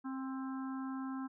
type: harmonic tone with a mistuned harmonic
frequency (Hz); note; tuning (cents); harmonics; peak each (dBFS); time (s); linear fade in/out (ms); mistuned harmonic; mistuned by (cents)
265; C4; +22; 1 / 3 / 4 / 5 / 6; -38 / -51 / -49 / -51 / -56; 0.04-1.28; 20; 4; -20
effects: none